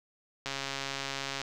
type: click train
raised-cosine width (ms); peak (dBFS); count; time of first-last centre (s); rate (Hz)
0.2; -17; 132; 0.46-1.416; 137
effects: none